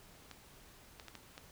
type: clicks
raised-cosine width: 0.2 ms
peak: -30 dBFS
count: 5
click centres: 0.313 / 0.998 / 1.083 / 1.153 / 1.379 s
effects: pink hiss -59 dBFS RMS until 1.51 s